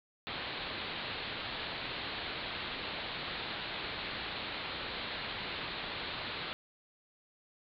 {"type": "low-pass noise", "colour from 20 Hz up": "white", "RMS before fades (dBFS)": -40, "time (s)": [0.27, 6.53], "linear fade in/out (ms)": 0, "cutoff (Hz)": 4300, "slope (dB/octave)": 96, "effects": []}